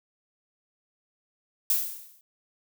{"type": "noise with exponential decay", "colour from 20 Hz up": "violet", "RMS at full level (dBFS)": -21, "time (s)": [1.7, 2.21], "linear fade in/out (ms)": 2, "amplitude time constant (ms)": 110, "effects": []}